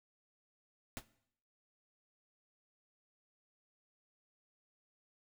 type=noise with exponential decay; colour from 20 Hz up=pink; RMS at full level=-39 dBFS; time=0.97-1.05 s; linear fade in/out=0 ms; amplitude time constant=16 ms; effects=noise-tail reverb RT60 0.7 s tail -18 dB re dry